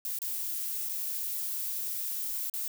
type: noise with dropouts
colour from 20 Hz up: violet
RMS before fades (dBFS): -34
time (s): 0.05-2.68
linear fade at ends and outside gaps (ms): 1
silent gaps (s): 0.188-0.218 / 0.889-0.894 / 2.498-2.538
effects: none